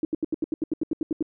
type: tone bursts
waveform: sine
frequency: 315.3 Hz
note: D#4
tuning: 23 cents sharp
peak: -21 dBFS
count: 13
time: 0.03-1.226 s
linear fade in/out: 2 ms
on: 20 ms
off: 78 ms
effects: none